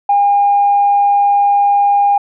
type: tone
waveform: sine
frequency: 809 Hz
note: G#5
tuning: 46 cents flat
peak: -7 dBFS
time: 0.09-2.18 s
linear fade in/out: 5 ms
effects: tanh soft clip ceiling -3 dBFS

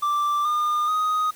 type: tone with pitch steps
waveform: triangle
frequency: 1174.7 / 1211.2 / 1248.9 Hz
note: D6 / D#6 / D#6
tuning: 0 / -47 / +6 cents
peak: -18 dBFS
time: 0.02-1.31 s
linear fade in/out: 10 ms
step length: 430 ms
effects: white hiss -48 dBFS RMS until 1.35 s

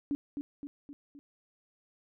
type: tone with echo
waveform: sine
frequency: 285.8 Hz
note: D4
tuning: 47 cents flat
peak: -28 dBFS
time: 0.11-0.15 s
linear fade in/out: 0 ms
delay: 260 ms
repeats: 4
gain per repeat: -5 dB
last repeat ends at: 1.19 s
effects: none

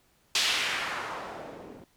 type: noise with low-pass filter sweep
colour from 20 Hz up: blue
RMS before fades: -32 dBFS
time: 0.35-1.84 s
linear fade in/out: 2 ms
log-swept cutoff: 4300 to 290 Hz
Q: 1.3
effects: pink hiss -66 dBFS RMS until 1.96 s

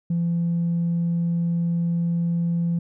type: tone with tanh clipping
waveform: triangle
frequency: 170.1 Hz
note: F3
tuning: 45 cents flat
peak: -20 dBFS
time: 0.1-2.79 s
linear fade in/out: 5 ms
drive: 5 dB
effects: none

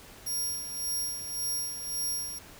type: tone with tremolo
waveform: 10% pulse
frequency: 5600 Hz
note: F8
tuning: 4 cents sharp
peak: -23 dBFS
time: 0.26-2.39 s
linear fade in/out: 10 ms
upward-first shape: sine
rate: 1.8 Hz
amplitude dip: 60%
effects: pink hiss -50 dBFS RMS until 2.59 s

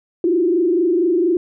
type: tone with frequency modulation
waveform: sine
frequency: 347.6 Hz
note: F4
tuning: 8 cents flat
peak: -13 dBFS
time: 0.24-1.37 s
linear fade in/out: 2 ms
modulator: 24.3 Hz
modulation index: 1.1
effects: none

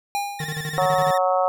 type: tone with exponential decay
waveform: square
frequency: 810 Hz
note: G#5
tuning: 43 cents flat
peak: -21 dBFS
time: 0.15-0.84 s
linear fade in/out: 0 ms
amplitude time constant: 150 ms
type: tone with vibrato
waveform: sawtooth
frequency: 1805 Hz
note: A6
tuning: 44 cents sharp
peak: -27 dBFS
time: 0.39-1.18 s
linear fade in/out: 5 ms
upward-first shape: sine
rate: 16 Hz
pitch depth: 68 cents each way
type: tone with tremolo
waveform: square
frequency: 153.4 Hz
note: D#3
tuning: 24 cents flat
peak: -27 dBFS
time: 0.4-1.11 s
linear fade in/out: 2 ms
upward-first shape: square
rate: 12 Hz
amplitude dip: 70%
type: harmonic tone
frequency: 184.5 Hz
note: F#3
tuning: 5 cents flat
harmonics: 3 / 4 / 5 / 6 / 7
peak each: -21 / -21 / -28 / -27 / -27 dBFS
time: 0.78-1.48 s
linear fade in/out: 0 ms
effects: none

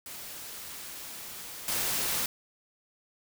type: noise with level steps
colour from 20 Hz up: white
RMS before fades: -42 / -30 dBFS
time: 0.06-2.26 s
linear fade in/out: 2 ms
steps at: 1.68 s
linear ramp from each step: 2 ms
effects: none

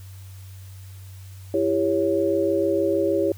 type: chord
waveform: sine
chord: C# diminished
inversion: first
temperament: just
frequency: 332.6 / 399.1 / 554.4 Hz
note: E4 / G4 / C#5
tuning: +16 / +31 / 0 cents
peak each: -23 dBFS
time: 1.54-3.32 s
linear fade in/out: 2 ms
effects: added 95 Hz sine -38 dBFS peak until 3.37 s + white hiss -52 dBFS RMS until 3.37 s

